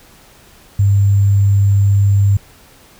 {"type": "tone with sample-and-hold", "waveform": "sine", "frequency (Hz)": 99.7, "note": "G2", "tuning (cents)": 30, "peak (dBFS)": -8, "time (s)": [0.79, 2.37], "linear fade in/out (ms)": 5, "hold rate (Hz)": 7350, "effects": ["pink hiss -45 dBFS RMS until 2.99 s"]}